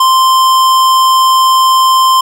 sine tone with hard clipping, 1044 Hz, C6, 4 cents flat, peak -7 dBFS, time 0-2.21 s, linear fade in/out 5 ms, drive 18 dB, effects none

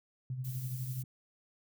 sine tone with tremolo, 128.2 Hz, C3, 35 cents flat, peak -33 dBFS, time 0.3-1.04 s, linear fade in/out 2 ms, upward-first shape sine, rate 12 Hz, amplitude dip 55%
violet noise, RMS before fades -47 dBFS, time 0.44-1.03 s, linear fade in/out 10 ms
effects none

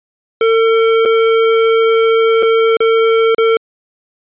square tone with dropouts, 451.3 Hz, A4, 44 cents sharp, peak -9 dBFS, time 0.41-3.57 s, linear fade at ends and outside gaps 2 ms, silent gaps 1.052-1.057 / 2.426-2.43 / 2.769-2.804 / 3.347-3.382 s, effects resampled to 8000 Hz

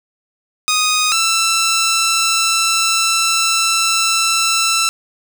10% pulse tone pair in turn, 1244.5 / 1333.4 Hz, D#6 / E6, 0 / +19 cents, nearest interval minor second, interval 119 cents, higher second, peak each -5 dBFS, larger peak neither, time 0.68-1.12 / 1.12-4.89 s, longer second, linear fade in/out 0 ms, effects none

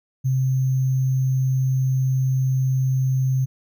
sine tone with sample-and-hold, 130.81 Hz, C3, in tune, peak -17 dBFS, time 0.24-3.46 s, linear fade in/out 20 ms, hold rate 6300 Hz, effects none

